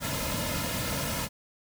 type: noise with comb filter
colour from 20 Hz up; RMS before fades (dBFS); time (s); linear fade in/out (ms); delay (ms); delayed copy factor
pink; -31; 0-1.29; 50; 2.6; -0.75
effects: none